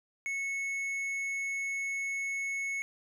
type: tone with tanh clipping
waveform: triangle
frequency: 2200 Hz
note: C#7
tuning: 14 cents flat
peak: -33 dBFS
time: 0.26-2.82 s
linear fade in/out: 0 ms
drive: 11 dB
effects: none

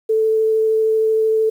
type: tone with vibrato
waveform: sine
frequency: 440 Hz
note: A4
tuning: in tune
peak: -13 dBFS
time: 0.09-1.5 s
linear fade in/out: 10 ms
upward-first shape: triangle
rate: 13 Hz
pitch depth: 9 cents each way
effects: 8-bit

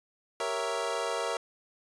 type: chord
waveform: 25% pulse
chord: G diminished seventh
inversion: none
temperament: equal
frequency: 392 / 466.2 / 554.4 / 659.3 Hz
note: G4 / Bb4 / Db5 / Fb5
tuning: 0 / 0 / 0 / 0 cents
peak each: -36 / -30 / -32 / -31 dBFS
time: 0.4-1.37 s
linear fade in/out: 2 ms
effects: resampled to 22050 Hz

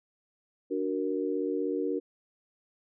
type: chord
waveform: sine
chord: D augmented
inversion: none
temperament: equal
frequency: 293.7 / 370 / 466.2 Hz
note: D4 / F#4 / A#4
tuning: 0 / 0 / 0 cents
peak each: -32 dBFS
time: 0.7-2 s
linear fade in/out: 20 ms
effects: none

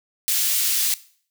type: high-pass noise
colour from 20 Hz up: white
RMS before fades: -21 dBFS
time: 0.28-0.94 s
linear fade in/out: 0 ms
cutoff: 2800 Hz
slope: 12 dB/octave
effects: noise-tail reverb RT60 0.5 s tail -18 dB re dry

